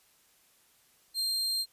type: tone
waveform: 40% pulse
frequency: 4186 Hz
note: C8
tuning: in tune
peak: -27 dBFS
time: 1.14-1.66 s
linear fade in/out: 50 ms
effects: white hiss -65 dBFS RMS until 1.72 s + resampled to 32000 Hz